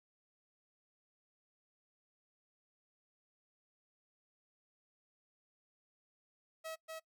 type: tone with echo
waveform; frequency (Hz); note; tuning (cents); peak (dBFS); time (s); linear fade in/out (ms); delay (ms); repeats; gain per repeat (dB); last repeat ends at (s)
sawtooth; 643; E5; -43; -38; 6.64-6.76; 20; 240; 1; -2; 7
effects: noise-tail reverb RT60 0.1 s tail -22 dB re dry